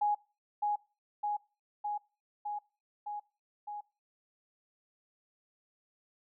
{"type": "tone with echo", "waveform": "sine", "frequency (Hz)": 830.6, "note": "G#5", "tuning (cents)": 0, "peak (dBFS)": -26, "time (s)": [0.01, 0.15], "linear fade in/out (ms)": 10, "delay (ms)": 610, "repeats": 6, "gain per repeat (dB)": -2, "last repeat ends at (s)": 3.81, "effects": ["noise-tail reverb RT60 0.3 s tail -21 dB re dry"]}